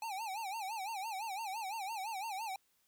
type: tone with vibrato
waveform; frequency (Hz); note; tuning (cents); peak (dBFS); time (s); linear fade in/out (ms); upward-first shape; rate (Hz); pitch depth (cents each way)
square; 830.6; G#5; 0; -39; 0.02-2.56; 2; sine; 5.9; 180
effects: white hiss -75 dBFS RMS until 2.87 s